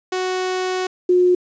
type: tone pair in turn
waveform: sawtooth / sine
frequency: 370 / 360.3 Hz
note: F#4 / F#4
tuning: 0 / -46 cents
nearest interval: unison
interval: 46 cents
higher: first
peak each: -16 / -11 dBFS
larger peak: second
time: 0.12-0.87 / 1.09-1.35 s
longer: first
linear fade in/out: 5 ms
effects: resampled to 16000 Hz + 8-bit